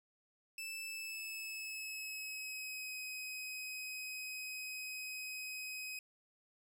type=tone with pitch glide; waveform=sawtooth; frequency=2637 to 2525 Hz; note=E7 to D#7; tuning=0 to +25 cents; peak=-39 dBFS; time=0.58-5.99 s; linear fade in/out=2 ms; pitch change=-75 cents; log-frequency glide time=0.85-2.95 s; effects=none